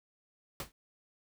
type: noise with exponential decay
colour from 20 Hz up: pink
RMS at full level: -34 dBFS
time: 0.6-0.72 s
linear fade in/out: 2 ms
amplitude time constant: 26 ms
effects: none